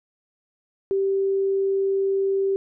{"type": "tone", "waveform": "sine", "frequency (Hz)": 390, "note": "G4", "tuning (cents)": -9, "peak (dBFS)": -19, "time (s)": [0.91, 2.56], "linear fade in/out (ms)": 0, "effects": []}